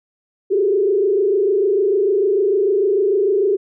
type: tone with frequency modulation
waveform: sine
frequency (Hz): 398.6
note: G4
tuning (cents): +29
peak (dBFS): -13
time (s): 0.5-3.57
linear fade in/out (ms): 20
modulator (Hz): 26.7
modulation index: 1.2
effects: none